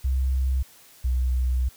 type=tone pair in turn; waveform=sine; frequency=65.41 / 63.05 Hz; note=C2 / B1; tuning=0 / +36 cents; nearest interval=minor second; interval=64 cents; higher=first; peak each=-20 dBFS; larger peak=neither; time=0.04-0.63 / 1.04-1.69 s; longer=second; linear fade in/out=10 ms; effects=white hiss -52 dBFS RMS until 1.76 s